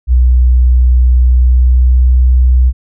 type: tone with pitch glide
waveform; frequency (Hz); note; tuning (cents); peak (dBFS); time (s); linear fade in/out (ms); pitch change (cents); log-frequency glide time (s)
sine; 62 to 62.87; B1 to B1; +7 to +32; -4; 0.07-2.73; 50; +25; 1.26-2.14
effects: none